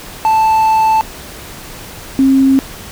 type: tone pair in turn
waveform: triangle / sine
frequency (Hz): 880 / 268.2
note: A5 / C4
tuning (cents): 0 / +43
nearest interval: octave + major sixth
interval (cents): 2057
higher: first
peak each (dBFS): -6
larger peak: neither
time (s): 0.25-1.01 / 2.19-2.59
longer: first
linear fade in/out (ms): 0
effects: pink hiss -31 dBFS RMS until 2.91 s